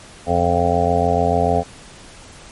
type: harmonic tone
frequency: 86.8 Hz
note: F2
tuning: 10 cents flat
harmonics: 1 / 2 / 3 / 5 / 6 / 7 / 8 / 9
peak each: -22 / -24 / -25 / -22 / -23 / -25 / -19 / -22 dBFS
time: 0.26-1.64 s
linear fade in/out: 50 ms
effects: pink hiss -41 dBFS RMS until 2.51 s + MP3 48 kbps